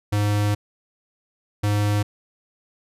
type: tone bursts at uneven times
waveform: square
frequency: 103.6 Hz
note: G#2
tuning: 4 cents flat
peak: -19 dBFS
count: 2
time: 0.12-0.55 / 1.63-2.03 s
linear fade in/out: 10 ms
effects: resampled to 32000 Hz